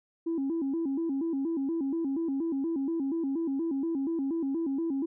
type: tone with vibrato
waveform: sine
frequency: 300.7 Hz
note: D4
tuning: 41 cents sharp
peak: -26 dBFS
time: 0.26-5.06 s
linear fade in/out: 10 ms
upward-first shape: square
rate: 4.2 Hz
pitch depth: 170 cents each way
effects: tanh soft clip ceiling -24 dBFS